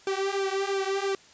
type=tone with flanger; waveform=sawtooth; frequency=390.9 Hz; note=G4; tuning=5 cents flat; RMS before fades=-28 dBFS; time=0.07-1.15 s; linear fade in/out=2 ms; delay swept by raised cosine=1 to 3.8 ms; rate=2.9 Hz; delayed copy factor=-0.9; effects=white hiss -54 dBFS RMS until 1.33 s + resampled to 16000 Hz